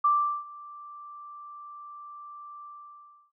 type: tone with ADSR envelope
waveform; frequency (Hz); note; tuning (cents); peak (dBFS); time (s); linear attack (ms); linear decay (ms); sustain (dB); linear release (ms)
sine; 1174.7; D6; 0; -18; 0.04-3.32; 8; 390; -23; 680
effects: none